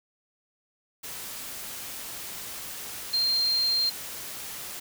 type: tone in noise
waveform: sine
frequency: 4186 Hz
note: C8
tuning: in tune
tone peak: -22 dBFS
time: 3.13-3.9 s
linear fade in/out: 10 ms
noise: white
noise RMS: -38 dBFS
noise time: 1.03-4.8 s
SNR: +13 dB
effects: none